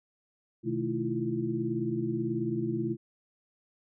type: tone cluster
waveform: sine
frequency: 127.8 / 156.3 / 217.9 / 323.2 / 341.6 Hz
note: C3 / D#3 / A3 / E4 / F4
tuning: -40 / +8 / -17 / -34 / -38 cents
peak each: -35 / -40 / -34 / -36 / -32 dBFS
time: 0.63-2.97 s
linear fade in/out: 50 ms
effects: none